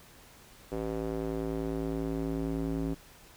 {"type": "tone with band-pass filter sweep", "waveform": "square", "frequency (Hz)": 54.9, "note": "A1", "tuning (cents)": -3, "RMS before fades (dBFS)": -33, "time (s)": [0.71, 2.95], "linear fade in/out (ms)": 20, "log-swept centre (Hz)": [430, 270], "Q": 1.8, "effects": ["pink hiss -55 dBFS RMS until 3.36 s"]}